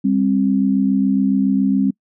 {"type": "tone pair together", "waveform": "sine", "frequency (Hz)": [198.52, 265.7], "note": ["G3", "C4"], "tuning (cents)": [22, 27], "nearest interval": "perfect fourth", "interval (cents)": 505, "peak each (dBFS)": -16, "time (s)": [0.04, 1.91], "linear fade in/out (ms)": 10, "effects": ["noise-tail reverb RT60 0.1 s tail -26 dB re dry"]}